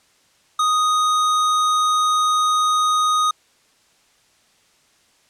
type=tone; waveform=square; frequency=1244.5 Hz; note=D#6; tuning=in tune; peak=-16 dBFS; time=0.59-3.31 s; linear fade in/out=5 ms; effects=white hiss -58 dBFS RMS until 5.29 s + low-pass 8000 Hz 12 dB/octave